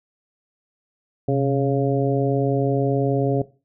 harmonic tone with a mistuned harmonic, 138.59 Hz, C#3, in tune, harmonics 1 / 2 / 3 / 4 / 5, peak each -21 / -24 / -23 / -26 / -29 dBFS, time 1.28-3.42 s, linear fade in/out 5 ms, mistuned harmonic 1, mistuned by -85 cents, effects noise-tail reverb RT60 0.3 s tail -17 dB re dry

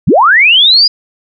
sine linear sweep, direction up, 87.31 to 4978 Hz, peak -3 dBFS, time 0.07-0.88 s, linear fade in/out 10 ms, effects none

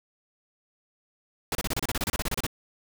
pink noise bursts, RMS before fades -28 dBFS, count 16, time 1.52-2.466 s, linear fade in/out 2 ms, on 31 ms, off 30 ms, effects none

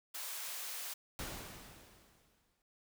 white high-pass noise, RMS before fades -43 dBFS, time 0.14-0.94 s, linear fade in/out 10 ms, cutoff 630 Hz, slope 12 dB/octave
pink noise with exponential decay, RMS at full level -41 dBFS, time 1.19-2.62 s, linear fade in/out 1 ms, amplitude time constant 310 ms
effects none

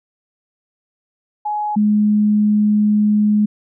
sine tone pair in turn, 840 / 210 Hz, G#5 / G#3, +19 / +19 cents, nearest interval 2 octaves, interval 2400 cents, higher first, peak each -18 / -11 dBFS, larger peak second, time 1.45-1.76 / 1.76-3.46 s, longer second, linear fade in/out 10 ms, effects none

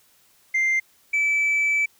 sine tone pair in turn, 2093 / 2310 Hz, C7 / D7, 0 / -29 cents, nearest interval major second, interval 171 cents, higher second, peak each -16 dBFS, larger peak neither, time 0.54-0.8 / 1.13-1.86 s, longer second, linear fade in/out 10 ms, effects tanh soft clip ceiling -17 dBFS + white hiss -59 dBFS RMS until 1.99 s

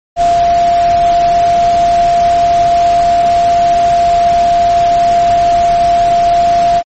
sine tone in noise, 692 Hz, F5, 16 cents flat, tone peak -6 dBFS, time 0.16-6.83 s, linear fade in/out 50 ms, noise pink, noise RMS -23 dBFS, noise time 0.16-6.83 s, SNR +14 dB, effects low-pass 8000 Hz 12 dB/octave + MP3 32 kbps

